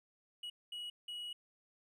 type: tone bursts at uneven times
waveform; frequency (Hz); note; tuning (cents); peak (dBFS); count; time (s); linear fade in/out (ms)
triangle; 2913; F#7; -28; -40; 3; 0.43-0.5 / 0.72-0.9 / 1.08-1.33; 5
effects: none